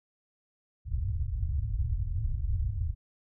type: low-pass noise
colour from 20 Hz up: white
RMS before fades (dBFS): -30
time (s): 0.85-2.95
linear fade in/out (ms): 50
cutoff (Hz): 110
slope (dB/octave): 48
effects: none